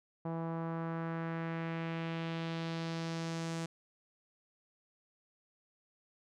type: tone with low-pass filter sweep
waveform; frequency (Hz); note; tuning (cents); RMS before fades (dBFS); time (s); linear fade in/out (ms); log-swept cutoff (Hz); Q
sawtooth; 164.81; E3; 0; -38; 0.25-3.66; 5; 890 to 7600; 1.6
effects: none